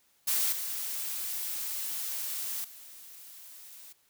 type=noise with level steps; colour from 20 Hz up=blue; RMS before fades=-28 / -35 / -49 dBFS; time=0.27-3.93 s; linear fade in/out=10 ms; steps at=0.52 / 2.64 s; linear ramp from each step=5 ms; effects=white hiss -68 dBFS RMS until 4.09 s